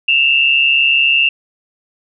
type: tone pair together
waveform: sine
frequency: 2654 / 2794 Hz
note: E7 / F7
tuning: +11 / 0 cents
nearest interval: minor second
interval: 89 cents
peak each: -12 dBFS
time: 0.08-1.29 s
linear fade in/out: 5 ms
effects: none